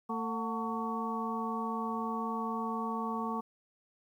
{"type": "harmonic tone with a mistuned harmonic", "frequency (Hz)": 224.8, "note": "A3", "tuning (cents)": 37, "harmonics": [1, 2, 3, 4, 5], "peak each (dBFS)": [-36, -41, -43, -39, -37], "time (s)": [0.09, 3.41], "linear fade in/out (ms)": 10, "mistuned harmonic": 3, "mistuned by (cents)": 140, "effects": ["11-bit"]}